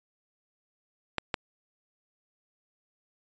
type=clicks; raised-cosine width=0.3 ms; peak=-11 dBFS; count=2; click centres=1.183 / 1.342 s; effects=resampled to 16000 Hz